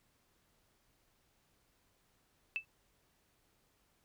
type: tone with exponential decay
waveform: sine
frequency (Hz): 2637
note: E7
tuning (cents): 0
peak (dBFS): -29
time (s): 2.56-2.65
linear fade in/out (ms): 0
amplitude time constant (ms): 19
effects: pink hiss -74 dBFS RMS until 4.04 s